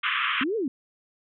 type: band-pass noise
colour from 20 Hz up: pink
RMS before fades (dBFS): -26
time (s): 0.03-0.44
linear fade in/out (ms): 10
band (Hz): 1100 to 3300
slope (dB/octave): 96
type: linear two-way sweep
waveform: sine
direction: up then down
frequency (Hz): 239.8 to 471 to 239.8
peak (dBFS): -24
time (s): 0.41-0.68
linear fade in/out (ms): 2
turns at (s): 0.56
effects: none